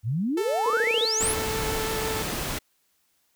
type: exponential sweep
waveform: sine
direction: up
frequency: 100 to 11990 Hz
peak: -23 dBFS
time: 0.03-1.35 s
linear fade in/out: 50 ms
type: tone with vibrato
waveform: sawtooth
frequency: 440 Hz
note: A4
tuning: in tune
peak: -25 dBFS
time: 0.37-2.22 s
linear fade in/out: 5 ms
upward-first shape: triangle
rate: 6 Hz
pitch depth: 19 cents each way
type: tone bursts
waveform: sine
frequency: 466.2 Hz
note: A#4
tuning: in tune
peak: -23 dBFS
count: 6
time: 0.66-1.052 s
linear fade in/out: 2 ms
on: 42 ms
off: 28 ms
type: noise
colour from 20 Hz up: pink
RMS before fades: -30 dBFS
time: 1.2-2.59 s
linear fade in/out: 10 ms
effects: white hiss -69 dBFS RMS until 3.35 s